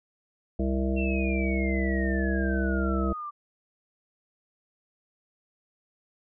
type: harmonic tone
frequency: 66 Hz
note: C2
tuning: 16 cents sharp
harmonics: 1 / 3 / 5 / 7 / 9 / 10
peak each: -27 / -29 / -31 / -36 / -39 / -37 dBFS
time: 0.59-3.13 s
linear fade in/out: 5 ms
type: exponential sweep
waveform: sine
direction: down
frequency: 2725 to 1170 Hz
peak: -33 dBFS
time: 0.96-3.31 s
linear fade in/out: 20 ms
effects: none